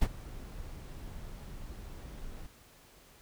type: noise with ADSR envelope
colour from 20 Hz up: brown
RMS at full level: -23 dBFS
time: 0.01-2.47 s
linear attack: 14 ms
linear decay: 49 ms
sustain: -21 dB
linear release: 13 ms
effects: pink hiss -59 dBFS RMS until 3.21 s